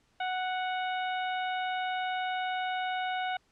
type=harmonic tone with a mistuned harmonic; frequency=740 Hz; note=F#5; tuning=in tune; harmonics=1 / 2 / 3 / 4 / 5; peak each=-31 / -37 / -41 / -43 / -45 dBFS; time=0.2-3.37 s; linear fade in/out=5 ms; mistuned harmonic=4; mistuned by=-22 cents; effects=pink hiss -69 dBFS RMS until 3.51 s + low-pass 7000 Hz 12 dB/octave